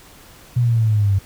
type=linear sweep; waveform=sine; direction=down; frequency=123.6 to 95.7 Hz; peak=-13 dBFS; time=0.56-1.19 s; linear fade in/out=10 ms; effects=pink hiss -45 dBFS RMS until 1.25 s